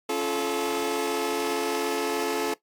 sawtooth chord, Db augmented, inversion none, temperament just, 277.2 / 346.5 / 433.1 Hz, Db4 / F4 / A4, 0 / -14 / -27 cents, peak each -28 / -27 / -23 dBFS, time 0.09-2.54 s, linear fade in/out 5 ms, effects noise-tail reverb RT60 0.1 s tail -17 dB re dry + AAC 64 kbps

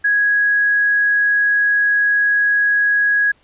sine tone, 1661.2 Hz, G#6, in tune, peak -12 dBFS, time 0.04-3.32 s, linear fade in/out 10 ms, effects pink hiss -56 dBFS RMS until 3.43 s + resampled to 8000 Hz

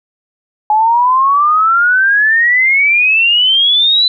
sine exponential sweep, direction up, 841 to 4036 Hz, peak -7 dBFS, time 0.7-4.08 s, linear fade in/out 2 ms, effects none

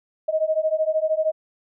sine beating tone pair, 622.3 / 635.3 Hz, D#5 / D#5, 0 / +36 cents, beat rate 13 Hz, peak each -22 dBFS, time 0.28-1.32 s, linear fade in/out 10 ms, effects none

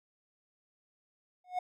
triangle tone with exponential growth, 727 Hz, F#5, 31 cents flat, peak -25 dBFS, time 1.44-1.59 s, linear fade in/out 5 ms, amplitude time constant 32 ms, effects none

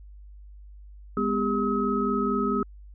sine tone cluster, 206.1 / 250.5 / 401.7 / 1278 Hz, G#3 / B3 / G4 / D#6, -13 / +25 / +42 / +46 cents, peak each -28 dBFS, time 1.17-2.63 s, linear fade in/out 2 ms, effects added 50 Hz sine -43 dBFS peak until 2.94 s

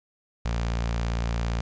sawtooth tone with notch filter, 57.6 Hz, A#1, 20 cents flat, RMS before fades -27 dBFS, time 0.45-1.61 s, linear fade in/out 5 ms, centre 330 Hz, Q 1.5, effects resampled to 16000 Hz + 9-bit

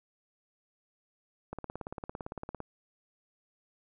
click train, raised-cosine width 1 ms, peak -24 dBFS, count 20, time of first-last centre 1.53-2.603 s, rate 17.7 Hz, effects none

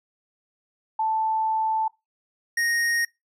sine / square tone pair in turn, 880 / 1864.7 Hz, A5 / A#6, 0 / 0 cents, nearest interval octave + minor second, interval 1300 cents, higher second, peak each -21 / -22 dBFS, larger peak first, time 0.99-1.88 / 2.57-3.05 s, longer first, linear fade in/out 5 ms, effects noise-tail reverb RT60 0.2 s tail -22 dB re dry + low-pass 12000 Hz 12 dB/octave

